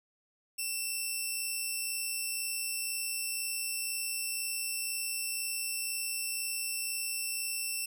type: tone pair together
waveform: 10% pulse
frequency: 2638 / 2700 Hz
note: E7 / E7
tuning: +1 / +41 cents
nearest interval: unison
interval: 40 cents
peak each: -31 / -25 dBFS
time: 0.58-7.86 s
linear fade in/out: 10 ms
effects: none